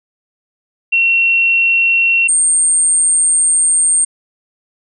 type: tone pair in turn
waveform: sine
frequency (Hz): 2725 / 8633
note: F7 / C#9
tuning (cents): -43 / -47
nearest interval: octave + minor sixth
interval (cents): 1996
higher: second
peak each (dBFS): -9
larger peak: neither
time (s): 0.92-2.28 / 2.28-4.05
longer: second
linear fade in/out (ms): 10
effects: none